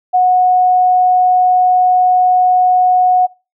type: tone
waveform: sine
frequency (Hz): 732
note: F#5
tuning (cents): -19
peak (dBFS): -7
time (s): 0.13-3.27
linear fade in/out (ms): 20
effects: noise-tail reverb RT60 0.3 s tail -24 dB re dry